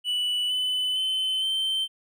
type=tone with pitch steps; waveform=triangle; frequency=2961 / 3009 / 3058 / 3108 Hz; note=F#7 / F#7 / G7 / G7; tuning=+1 / +28 / -44 / -16 cents; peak=-22 dBFS; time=0.04-1.88 s; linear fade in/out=50 ms; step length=460 ms; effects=none

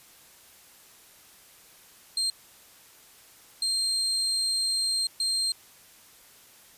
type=tone bursts at uneven times; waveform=35% pulse; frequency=4186 Hz; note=C8; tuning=in tune; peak=-23 dBFS; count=3; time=2.17-2.3 / 3.62-5.07 / 5.2-5.52 s; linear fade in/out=2 ms; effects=white hiss -54 dBFS RMS until 6.77 s + resampled to 32000 Hz

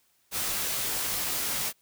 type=noise with comb filter; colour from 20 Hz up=white; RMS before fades=-30 dBFS; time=0.31-1.73 s; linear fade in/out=50 ms; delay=18 ms; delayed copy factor=-0.6; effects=white hiss -68 dBFS RMS until 1.81 s

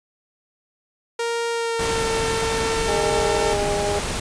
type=tone with pitch glide; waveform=sawtooth; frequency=466.2 to 450.8 Hz; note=A#4 to A4; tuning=0 to +42 cents; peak=-18 dBFS; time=1.19-3.54 s; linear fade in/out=5 ms; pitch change=-58 cents; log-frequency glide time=1.5-2.09 s
type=noise; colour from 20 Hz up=pink; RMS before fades=-26 dBFS; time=1.79-4.2 s; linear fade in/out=5 ms
type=harmonic tone; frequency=204.2 Hz; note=G#3; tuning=29 cents flat; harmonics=2 / 3 / 4; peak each=-24 / -26 / -27 dBFS; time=2.88-3.99 s; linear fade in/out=2 ms
effects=resampled to 22050 Hz

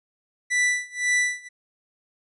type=tone with tremolo; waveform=45% pulse; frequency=1975.5 Hz; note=B6; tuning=in tune; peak=-18 dBFS; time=0.5-1.49 s; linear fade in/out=20 ms; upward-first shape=sine; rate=1.9 Hz; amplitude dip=95%; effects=resampled to 24000 Hz

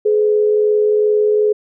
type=tone pair together; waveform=sine; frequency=422.9 / 505.4 Hz; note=G#4 / B4; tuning=+31 / +40 cents; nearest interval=minor third; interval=309 cents; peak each=-11 / -22 dBFS; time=0.05-1.53 s; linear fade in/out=10 ms; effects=none

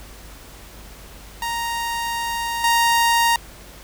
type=tone with level steps; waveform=sawtooth; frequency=932.3 Hz; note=A#5; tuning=in tune; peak=-19 / -11 dBFS; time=1.42-3.36 s; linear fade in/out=2 ms; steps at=2.64 s; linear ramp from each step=2 ms; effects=added 50 Hz sine -42 dBFS peak until 3.83 s + pink hiss -43 dBFS RMS until 3.83 s

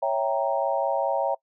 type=chord; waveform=sine; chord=C# diminished seventh; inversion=none; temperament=equal; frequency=554.4 / 659.3 / 784 / 932.3 Hz; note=C#5 / E5 / G5 / Bb5; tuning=0 / 0 / 0 / 0 cents; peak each=-26 / -27 / -28 / -29 dBFS; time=0.02-1.35 s; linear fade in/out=10 ms; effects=noise-tail reverb RT60 0.1 s tail -23 dB re dry

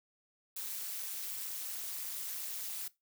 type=noise with amplitude modulation; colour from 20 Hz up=blue; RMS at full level=-37 dBFS; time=0.56-2.88 s; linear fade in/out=5 ms; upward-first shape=sine; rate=203 Hz; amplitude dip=80%; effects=noise-tail reverb RT60 0.2 s tail -19 dB re dry

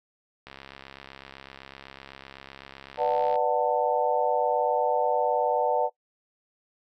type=click train; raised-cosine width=0.3 ms; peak=-26 dBFS; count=197; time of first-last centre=0.47-3.357 s; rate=67.9 Hz
type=chord; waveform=sine; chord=B minor seventh; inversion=none; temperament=just; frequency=493.9 / 592.7 / 740.8 / 889 Hz; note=B4 / D5 / F#5 / A5; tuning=0 / +16 / +2 / +18 cents; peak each=-27 dBFS; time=2.97-5.9 s; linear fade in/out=50 ms
effects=noise-tail reverb RT60 0.1 s tail -21 dB re dry

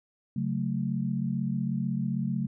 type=chord; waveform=sine; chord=F# minor; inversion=second; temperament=equal with one note detuned; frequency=138.59 / 185 / 220.9 Hz; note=C#3 / F#3 / A3; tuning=0 / 0 / +7 cents; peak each=-31 dBFS; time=0.36-2.47 s; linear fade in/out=5 ms; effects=none

